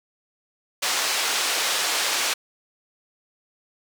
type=band-pass noise; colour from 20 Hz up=white; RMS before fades=-24 dBFS; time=0.82-2.34 s; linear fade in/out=10 ms; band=500 to 6100 Hz; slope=12 dB/octave; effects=none